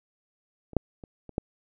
clicks, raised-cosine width 2 ms, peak -30 / -8 / -29 / -29 / -13 dBFS, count 5, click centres 0.733 / 0.767 / 1.038 / 1.293 / 1.381 s, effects none

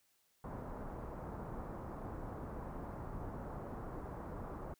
pink low-pass noise, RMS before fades -45 dBFS, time 0.44-4.74 s, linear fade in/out 2 ms, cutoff 1200 Hz, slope 24 dB/octave, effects white hiss -75 dBFS RMS until 4.79 s

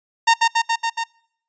sawtooth tone with echo, 918 Hz, A#5, 27 cents flat, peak -7 dBFS, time 0.27-0.34 s, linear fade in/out 10 ms, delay 140 ms, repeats 5, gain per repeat -2 dB, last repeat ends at 1.04 s, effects noise-tail reverb RT60 0.7 s tail -26 dB re dry + resampled to 16000 Hz

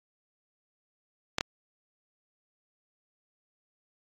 clicks, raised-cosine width 0.2 ms, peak -9 dBFS, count 2, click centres 1.384 / 1.409 s, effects AAC 48 kbps

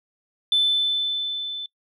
sine tone with level ramp, 3520 Hz, A7, in tune, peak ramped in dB -14 to -29 dBFS, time 0.52-1.66 s, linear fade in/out 2 ms, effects noise-tail reverb RT60 0.1 s tail -24 dB re dry + tanh soft clip ceiling -12 dBFS

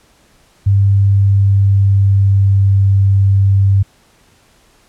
sine tone with pitch glide, 99.2 to 98.12 Hz, G2 to G2, +21 to +2 cents, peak -7 dBFS, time 0.66-3.83 s, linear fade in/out 10 ms, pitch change -19 cents, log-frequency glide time 1.06-2.88 s, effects pink hiss -51 dBFS RMS until 4.88 s + low-pass 11000 Hz 12 dB/octave

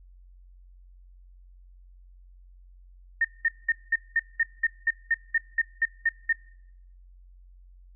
sine tone bursts, 1829 Hz, A#6, 33 cents flat, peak -19 dBFS, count 14, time 3.21-6.328 s, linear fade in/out 5 ms, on 37 ms, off 200 ms, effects noise-tail reverb RT60 0.8 s tail -24 dB re dry + added 45 Hz sine -49 dBFS peak until 7.95 s

